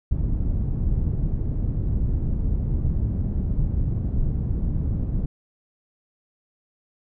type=low-pass noise; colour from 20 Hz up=pink; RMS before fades=-23 dBFS; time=0.11-5.26 s; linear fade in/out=5 ms; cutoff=150 Hz; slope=12 dB/octave; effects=none